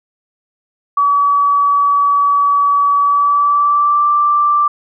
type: tone with pitch glide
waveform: sine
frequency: 1141 to 1175.1 Hz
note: C#6 to D6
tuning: +50 to +1 cents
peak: -9 dBFS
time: 0.97-4.68 s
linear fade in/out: 5 ms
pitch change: +51 cents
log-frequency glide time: 2.99-4.08 s
effects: none